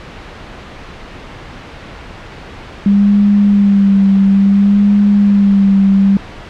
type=tone with vibrato; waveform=sine; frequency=199.7 Hz; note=G3; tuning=32 cents sharp; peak=-6 dBFS; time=2.86-6.17 s; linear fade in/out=2 ms; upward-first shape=sine; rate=0.58 Hz; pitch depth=35 cents each way; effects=pink hiss -31 dBFS RMS until 6.49 s + low-pass 3000 Hz 12 dB/octave